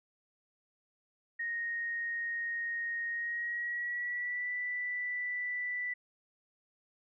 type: tone with pitch glide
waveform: sine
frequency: 1864.7 to 1975.6 Hz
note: A#6 to B6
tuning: 0 to 0 cents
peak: -33 dBFS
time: 1.39-5.94 s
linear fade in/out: 10 ms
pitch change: +100 cents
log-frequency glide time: 3.09-4.51 s
effects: none